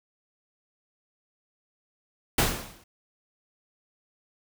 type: noise with exponential decay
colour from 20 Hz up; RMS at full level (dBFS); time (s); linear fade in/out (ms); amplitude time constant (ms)
pink; -19; 2.38-2.84; 5; 100
effects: none